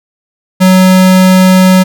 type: tone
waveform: square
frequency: 186 Hz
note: F#3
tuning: 9 cents sharp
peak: -3 dBFS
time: 0.6-1.84 s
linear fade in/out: 20 ms
effects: none